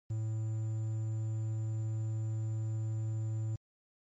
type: tone with quantisation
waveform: triangle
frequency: 110 Hz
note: A2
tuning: in tune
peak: -30 dBFS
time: 0.1-3.56 s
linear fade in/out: 5 ms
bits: 10
effects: MP3 32 kbps